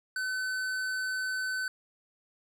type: tone with hard clipping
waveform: triangle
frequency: 1517 Hz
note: F#6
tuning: 43 cents sharp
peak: -32 dBFS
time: 0.16-1.68 s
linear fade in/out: 2 ms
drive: 16 dB
effects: none